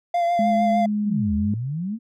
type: tone with vibrato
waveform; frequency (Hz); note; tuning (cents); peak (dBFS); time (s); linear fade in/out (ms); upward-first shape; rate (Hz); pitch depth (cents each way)
triangle; 691; F5; -19; -16; 0.14-0.86; 5; triangle; 6.6; 28
type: tone with pitch glide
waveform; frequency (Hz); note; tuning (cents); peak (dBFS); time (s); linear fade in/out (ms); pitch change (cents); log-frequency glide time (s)
sine; 211.3 to 208.4; G#3 to G#3; +30 to +6; -20; 0.39-1.54; 2; -24; 0.64-1.06
type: exponential two-way sweep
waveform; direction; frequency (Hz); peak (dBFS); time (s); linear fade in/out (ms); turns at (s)
sine; down then up; 241.8 to 74.3 to 237.9; -24; 1.04-1.99; 50; 1.34
effects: none